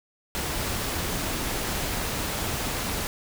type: noise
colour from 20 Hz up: pink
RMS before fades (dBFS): -29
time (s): 0.35-3.07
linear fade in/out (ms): 0
effects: none